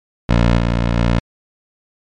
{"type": "tone with level steps", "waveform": "15% pulse", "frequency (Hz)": 58.27, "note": "A#1", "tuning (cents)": 0, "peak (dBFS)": [-4, -8, -6], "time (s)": [0.29, 1.19], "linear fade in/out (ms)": 5, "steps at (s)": [0.57, 0.96], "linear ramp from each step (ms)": 20, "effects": ["low-pass 4000 Hz 12 dB/octave", "MP3 64 kbps"]}